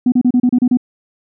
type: tone bursts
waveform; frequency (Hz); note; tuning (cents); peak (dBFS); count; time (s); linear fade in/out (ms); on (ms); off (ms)
sine; 247.9; B3; +7; -7; 8; 0.06-0.772; 5; 61; 32
effects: tanh soft clip ceiling -5 dBFS